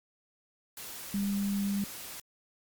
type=tone in noise; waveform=sine; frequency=200.2 Hz; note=G3; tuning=37 cents sharp; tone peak=-28 dBFS; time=1.14-1.84 s; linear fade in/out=2 ms; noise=white; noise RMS=-43 dBFS; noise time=0.77-2.2 s; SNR=+12 dB; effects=Opus 48 kbps